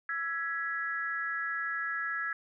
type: tone cluster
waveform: sine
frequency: 1331 / 1669 / 1956 Hz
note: E6 / G#6 / B6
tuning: +16 / +8 / -17 cents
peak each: -37 / -33 / -39 dBFS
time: 0.09-2.33 s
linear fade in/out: 2 ms
effects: none